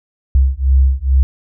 sine beating tone pair, 65.41 / 67.71 Hz, C2 / C#2, 0 / -40 cents, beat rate 2.3 Hz, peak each -12 dBFS, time 0.35-1.23 s, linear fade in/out 0 ms, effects none

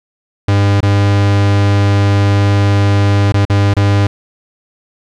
45% pulse tone with dropouts, 100.7 Hz, G2, 47 cents sharp, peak -8 dBFS, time 0.48-4.07 s, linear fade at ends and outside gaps 5 ms, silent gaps 0.806-0.828 / 3.322-3.34 / 3.452-3.498 / 3.739-3.766 s, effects low-pass 5000 Hz 12 dB/octave + 8-bit

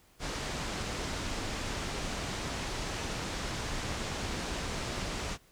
pink low-pass noise, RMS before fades -36 dBFS, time 0.19-5.38 s, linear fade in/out 50 ms, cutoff 7600 Hz, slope 24 dB/octave, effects pink hiss -63 dBFS RMS until 5.51 s

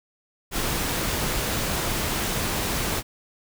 pink noise, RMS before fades -26 dBFS, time 0.51-3.03 s, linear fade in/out 50 ms, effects none

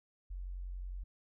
sine tone, 45.4 Hz, F#1, 32 cents flat, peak -39 dBFS, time 0.3-1.04 s, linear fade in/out 10 ms, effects none

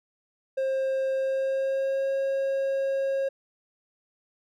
triangle tone with pitch glide, 532 to 542.6 Hz, C5 to C#5, +29 to -37 cents, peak -22 dBFS, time 0.57-3.29 s, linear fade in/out 10 ms, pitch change +34 cents, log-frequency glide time 1.14-2.12 s, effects none

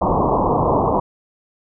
white low-pass noise, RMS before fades -17 dBFS, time 0.01-1 s, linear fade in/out 10 ms, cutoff 1100 Hz, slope 96 dB/octave, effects none

